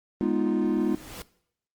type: chord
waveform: triangle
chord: F half-diminished seventh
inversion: first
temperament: equal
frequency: 207.7 / 246.9 / 311.1 / 349.2 Hz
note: Ab3 / Cb4 / Eb4 / F4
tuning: 0 / 0 / 0 / 0 cents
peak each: -26 dBFS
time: 0.21-0.95 s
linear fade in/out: 0 ms
type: noise with exponential growth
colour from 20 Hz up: pink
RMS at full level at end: -37 dBFS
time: 0.39-1.22 s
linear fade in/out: 1 ms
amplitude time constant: 180 ms
effects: noise-tail reverb RT60 0.7 s tail -20 dB re dry + Opus 24 kbps